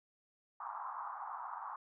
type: band-pass noise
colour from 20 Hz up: white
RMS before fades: -44 dBFS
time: 0.6-1.76 s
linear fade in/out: 2 ms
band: 840 to 1200 Hz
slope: 48 dB/octave
effects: none